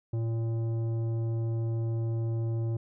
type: tone with tanh clipping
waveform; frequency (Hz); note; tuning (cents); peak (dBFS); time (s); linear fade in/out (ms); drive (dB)
triangle; 114.2; A#2; -35; -29; 0.13-2.77; 5; 15
effects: none